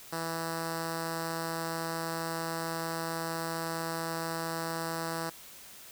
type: tone with notch filter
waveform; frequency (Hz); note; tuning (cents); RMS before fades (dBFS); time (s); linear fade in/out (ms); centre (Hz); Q
5% pulse; 164.4; E3; -4; -35; 0.12-5.3; 10; 2300; 1.5
effects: white hiss -50 dBFS RMS until 5.91 s